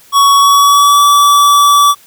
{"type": "tone with pitch glide", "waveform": "square", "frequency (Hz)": [1120, 1152.2], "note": ["C#6", "D6"], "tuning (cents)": [18, -33], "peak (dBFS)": -5, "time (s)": [0.12, 1.95], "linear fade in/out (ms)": 50, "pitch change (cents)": 49, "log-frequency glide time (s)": [0.36, 1.02], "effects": ["white hiss -43 dBFS RMS until 2.06 s"]}